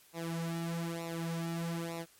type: tone with flanger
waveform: sawtooth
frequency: 167 Hz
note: E3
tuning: 23 cents sharp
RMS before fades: -37 dBFS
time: 0.13-2.06 s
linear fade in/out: 50 ms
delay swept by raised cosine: 0.62 to 4.12 ms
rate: 1.1 Hz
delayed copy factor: -0.85
effects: white hiss -62 dBFS RMS until 2.19 s + MP3 64 kbps